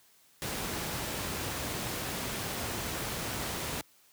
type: noise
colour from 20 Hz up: pink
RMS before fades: -35 dBFS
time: 0.42-3.81 s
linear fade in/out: 0 ms
effects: white hiss -63 dBFS RMS until 4.12 s + high-pass 60 Hz 12 dB/octave